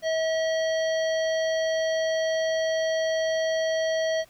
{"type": "harmonic tone with a mistuned harmonic", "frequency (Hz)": 643, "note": "E5", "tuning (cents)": -43, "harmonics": [1, 3, 5, 7, 9], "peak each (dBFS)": [-23, -33, -37, -40, -42], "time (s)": [0.02, 4.25], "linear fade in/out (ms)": 50, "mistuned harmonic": 7, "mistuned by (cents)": -21, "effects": ["pink hiss -57 dBFS RMS until 4.29 s"]}